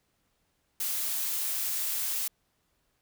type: noise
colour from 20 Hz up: blue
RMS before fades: -31 dBFS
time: 0.8-2.28 s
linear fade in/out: 5 ms
effects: pink hiss -74 dBFS RMS until 3.01 s

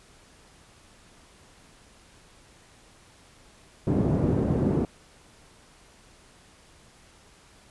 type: band-pass noise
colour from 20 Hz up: pink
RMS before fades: -24 dBFS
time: 3.87-4.85 s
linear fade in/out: 2 ms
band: 110 to 360 Hz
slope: 12 dB/octave
effects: pink hiss -55 dBFS RMS until 7.7 s + resampled to 24000 Hz

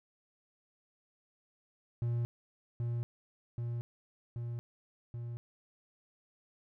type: tone with echo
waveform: triangle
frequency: 118.6 Hz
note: A#2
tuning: 30 cents sharp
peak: -28 dBFS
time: 2.02-2.25 s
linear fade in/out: 0 ms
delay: 780 ms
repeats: 4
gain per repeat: -2 dB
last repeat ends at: 5.37 s
effects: none

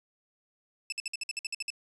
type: tone bursts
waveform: 20% pulse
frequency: 2632 Hz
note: E7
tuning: 3 cents flat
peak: -27 dBFS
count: 11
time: 0.9-1.703 s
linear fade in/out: 2 ms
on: 23 ms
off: 55 ms
effects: resampled to 24000 Hz + 11-bit

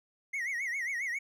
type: tone with vibrato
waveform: triangle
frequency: 2037 Hz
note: C7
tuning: 47 cents flat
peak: -30 dBFS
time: 0.33-1.19 s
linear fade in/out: 10 ms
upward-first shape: sine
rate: 7.4 Hz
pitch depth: 160 cents each way
effects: none

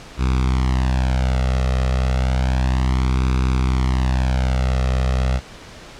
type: tone with flanger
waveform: sawtooth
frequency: 64.1 Hz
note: C2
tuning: 35 cents flat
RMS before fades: -18 dBFS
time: 0.17-5.41 s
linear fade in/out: 50 ms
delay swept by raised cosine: 0.81 to 1.57 ms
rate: 0.31 Hz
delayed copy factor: +1
effects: pink hiss -39 dBFS RMS until 5.99 s + low-pass 6000 Hz 12 dB/octave

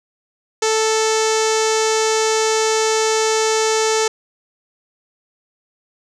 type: tone with low-pass filter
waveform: sawtooth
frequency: 440 Hz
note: A4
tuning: in tune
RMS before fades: -17 dBFS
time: 0.62-4.08 s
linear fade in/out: 5 ms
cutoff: 6600 Hz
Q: 3.5
effects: none

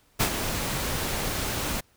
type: noise with ADSR envelope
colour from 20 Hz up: pink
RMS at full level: -21 dBFS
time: 0.19-1.81 s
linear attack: 21 ms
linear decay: 79 ms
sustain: -8 dB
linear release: 15 ms
effects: pink hiss -63 dBFS RMS until 1.96 s

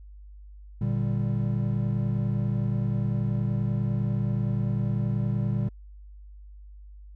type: chord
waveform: triangle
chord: G minor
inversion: first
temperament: equal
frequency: 116.54 / 146.83 / 196 Hz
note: Bb2 / D3 / G3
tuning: 0 / 0 / 0 cents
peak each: -24 / -28 / -28 dBFS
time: 0.81-5.69 s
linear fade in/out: 5 ms
effects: added 50 Hz sine -43 dBFS peak until 7.15 s

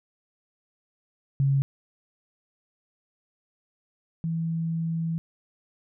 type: tone pair in turn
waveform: sine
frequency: 137.6 / 164.3 Hz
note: C#3 / E3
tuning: -12 / -5 cents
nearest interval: minor third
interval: 307 cents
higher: second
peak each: -19 / -25 dBFS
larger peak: first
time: 1.4-1.62 / 4.24-5.18 s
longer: second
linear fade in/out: 0 ms
effects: none

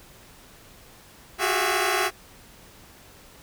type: tone cluster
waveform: 10% pulse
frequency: 361.5 / 377.3 / 410.8 / 666 Hz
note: F#4 / F#4 / G#4 / E5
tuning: -40 / +34 / -19 / +18 cents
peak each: -19 dBFS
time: 1.38-2.11 s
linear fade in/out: 50 ms
effects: pink hiss -50 dBFS RMS until 3.42 s

